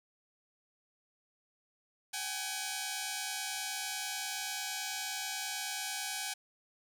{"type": "tone pair together", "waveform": "5% pulse", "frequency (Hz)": [761.4, 830.6], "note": ["F#5", "G#5"], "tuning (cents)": [49, 0], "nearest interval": "major second", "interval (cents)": 151, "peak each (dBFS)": -27, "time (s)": [2.13, 6.34], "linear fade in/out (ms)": 10, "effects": []}